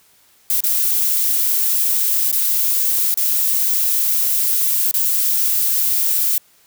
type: noise with dropouts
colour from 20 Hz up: violet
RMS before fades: -17 dBFS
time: 0.5-6.38 s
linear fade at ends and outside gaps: 2 ms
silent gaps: 0.606-0.637 / 2.316-2.326 / 3.142-3.173 / 4.913-4.94 s
effects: white hiss -54 dBFS RMS until 6.66 s